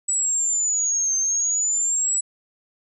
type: exponential two-way sweep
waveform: sine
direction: down then up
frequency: 7902 to 6272 to 7902 Hz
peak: -19 dBFS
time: 0.08-2.21 s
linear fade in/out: 10 ms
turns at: 1.17 s
effects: none